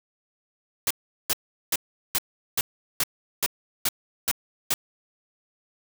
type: noise bursts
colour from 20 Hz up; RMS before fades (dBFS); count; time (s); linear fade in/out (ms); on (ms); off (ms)
white; -23; 10; 0.87-4.74; 2; 36; 390
effects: none